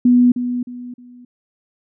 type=tone with echo; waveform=sine; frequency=245.8 Hz; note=B3; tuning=8 cents flat; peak=-8 dBFS; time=0.05-0.32 s; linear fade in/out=5 ms; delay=310 ms; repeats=3; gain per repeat=-10 dB; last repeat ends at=1.25 s; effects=none